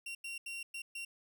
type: tone bursts at uneven times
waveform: 40% pulse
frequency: 2750 Hz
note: F7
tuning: 27 cents flat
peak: -39 dBFS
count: 5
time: 0.06-0.15 / 0.24-0.38 / 0.46-0.63 / 0.74-0.82 / 0.95-1.05 s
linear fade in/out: 5 ms
effects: none